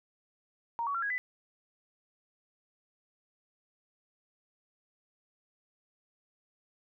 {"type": "tone with pitch steps", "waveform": "sine", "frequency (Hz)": [932.3, 1128.1, 1365, 1651.6, 1998.4], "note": ["A#5", "C#6", "F6", "G#6", "B6"], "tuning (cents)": [0, 30, -40, -10, 20], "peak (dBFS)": -30, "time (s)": [0.79, 1.18], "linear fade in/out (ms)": 0, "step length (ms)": 78, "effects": []}